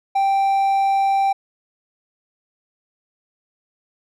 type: tone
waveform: triangle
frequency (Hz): 784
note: G5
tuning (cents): 0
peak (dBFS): -13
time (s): 0.15-1.33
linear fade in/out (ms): 10
effects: none